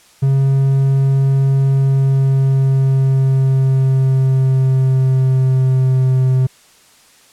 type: tone with pitch glide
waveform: triangle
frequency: 135.8 to 129.74 Hz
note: C#3 to C3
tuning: -35 to -14 cents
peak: -8 dBFS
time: 0.22-6.47 s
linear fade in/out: 10 ms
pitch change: -79 cents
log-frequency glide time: 1.72-6.31 s
effects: white hiss -48 dBFS RMS until 7.32 s + low-pass 10000 Hz 12 dB/octave